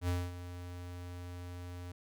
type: tone with ADSR envelope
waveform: square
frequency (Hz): 88.7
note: F2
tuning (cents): +27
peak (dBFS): -30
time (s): 0.01-1.92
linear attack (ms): 72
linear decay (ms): 230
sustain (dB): -13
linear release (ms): 5
effects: none